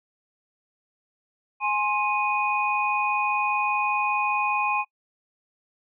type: tone cluster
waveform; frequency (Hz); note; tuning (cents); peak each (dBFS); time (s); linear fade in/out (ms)
sine; 834 / 1059 / 2486; G#5 / C6 / D#7; +7 / +21 / -2; -26; 1.6-4.85; 50
effects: noise-tail reverb RT60 0.1 s tail -24 dB re dry